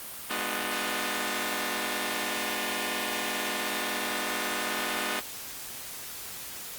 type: chord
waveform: 5% pulse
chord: G# diminished seventh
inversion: none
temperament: just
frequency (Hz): 207.7 / 249.2 / 299 / 358.8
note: G#3 / B3 / D4 / F4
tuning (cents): 0 / +16 / +31 / +47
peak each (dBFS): -24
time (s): 0.29-5.21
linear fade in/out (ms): 20
effects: white hiss -40 dBFS RMS until 6.78 s + Opus 32 kbps